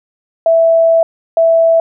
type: tone pair in turn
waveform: sine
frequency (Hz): 659.3 / 659.3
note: E5 / E5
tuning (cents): 0 / 0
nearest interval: unison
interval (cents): 0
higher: neither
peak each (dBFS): -6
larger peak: neither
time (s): 0.46-1.03 / 1.37-1.8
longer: first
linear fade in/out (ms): 2
effects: none